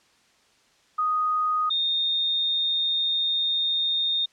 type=tone pair in turn; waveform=sine; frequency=1244.5 / 3667 Hz; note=D#6 / A#7; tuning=0 / -29 cents; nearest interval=octave + perfect fifth; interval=1871 cents; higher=second; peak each=-21 dBFS; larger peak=neither; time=0.98-1.7 / 1.7-4.26 s; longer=second; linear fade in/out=10 ms; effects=white hiss -61 dBFS RMS until 4.32 s + low-pass 6000 Hz 12 dB/octave